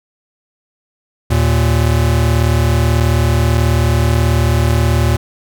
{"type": "tone pair together", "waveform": "square", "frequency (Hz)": [77.78, 116.23], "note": ["D#2", "A#2"], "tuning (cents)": [0, -5], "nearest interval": "perfect fifth", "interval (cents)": 695, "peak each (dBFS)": -14, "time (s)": [1.3, 5.17], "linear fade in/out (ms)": 10, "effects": []}